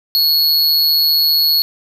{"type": "tone with amplitude modulation", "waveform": "square", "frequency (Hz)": 4350, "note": "C#8", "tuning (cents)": -33, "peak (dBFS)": -9, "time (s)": [0.15, 1.62], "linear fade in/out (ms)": 0, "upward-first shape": "sine", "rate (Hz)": 155, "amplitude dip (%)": 50, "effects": []}